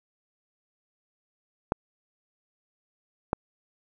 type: clicks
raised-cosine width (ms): 1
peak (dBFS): -9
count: 2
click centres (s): 1.721 / 3.331
effects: none